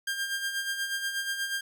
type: tone with tremolo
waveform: sawtooth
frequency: 1600 Hz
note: G6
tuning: 35 cents sharp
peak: -24 dBFS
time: 0.07-1.61 s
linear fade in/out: 5 ms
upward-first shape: sine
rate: 8.3 Hz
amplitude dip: 55%
effects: 10-bit